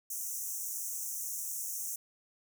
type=high-pass noise; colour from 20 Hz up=pink; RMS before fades=-38 dBFS; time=0.1-1.96 s; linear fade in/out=5 ms; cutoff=5800 Hz; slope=96 dB/octave; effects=none